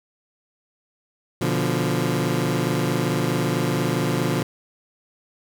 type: chord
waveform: 20% pulse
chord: B diminished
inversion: none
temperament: equal with one note detuned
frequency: 122.26 / 146.83 / 174.61 Hz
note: B2 / D3 / F3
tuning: -17 / 0 / 0 cents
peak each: -20 dBFS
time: 1.41-4.43 s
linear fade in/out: 5 ms
effects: none